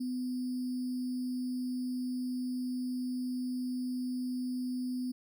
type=tone with sample-and-hold; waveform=sine; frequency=251.5 Hz; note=B3; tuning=32 cents sharp; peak=-32 dBFS; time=0-5.12 s; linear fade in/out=10 ms; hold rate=4900 Hz; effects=none